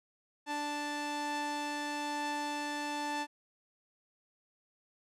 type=tone pair together; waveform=sawtooth; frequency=293.7 / 880 Hz; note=D4 / A5; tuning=0 / 0 cents; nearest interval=octave + perfect fifth; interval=1900 cents; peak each=-35 / -32 dBFS; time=0.46-3.27 s; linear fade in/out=50 ms; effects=low-pass 8000 Hz 12 dB/octave